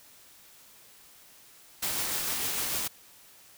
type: noise with tremolo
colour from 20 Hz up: white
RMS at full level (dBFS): -30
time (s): 1.82-2.88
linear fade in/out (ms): 10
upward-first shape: sine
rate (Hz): 6.7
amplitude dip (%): 25
effects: white hiss -55 dBFS RMS until 3.57 s